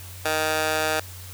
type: tone with high-pass filter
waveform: 15% pulse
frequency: 156 Hz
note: D#3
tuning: 5 cents sharp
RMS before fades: -24 dBFS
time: 0.25-1 s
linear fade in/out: 5 ms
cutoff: 780 Hz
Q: 1.1
effects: added 91 Hz sine -39 dBFS peak until 1.33 s + white hiss -43 dBFS RMS until 1.33 s